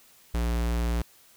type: tone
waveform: square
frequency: 58.5 Hz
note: A#1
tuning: 7 cents sharp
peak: -25 dBFS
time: 0.34-1.02 s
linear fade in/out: 5 ms
effects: white hiss -57 dBFS RMS until 1.36 s